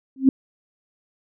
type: tone with exponential growth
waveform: sine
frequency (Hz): 266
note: C4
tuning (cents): +29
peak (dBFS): -6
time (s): 0.16-0.29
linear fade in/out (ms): 2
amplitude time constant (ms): 27
effects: none